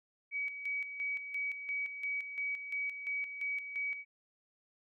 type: tone with tremolo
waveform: sine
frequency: 2270 Hz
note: C#7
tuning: 41 cents sharp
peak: -33 dBFS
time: 0.31-4.05 s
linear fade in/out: 50 ms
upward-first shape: square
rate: 2.9 Hz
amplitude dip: 60%
effects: none